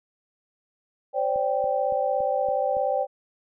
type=chord; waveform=sine; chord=C suspended second; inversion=none; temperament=equal with one note detuned; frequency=523.3 / 580.2 / 784 Hz; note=C5 / D5 / G5; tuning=0 / -21 / 0 cents; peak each=-26 dBFS; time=1.13-3.07 s; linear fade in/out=50 ms
type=click train; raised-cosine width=3 ms; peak=-32 dBFS; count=6; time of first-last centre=1.36-2.768 s; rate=3.55 Hz
effects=none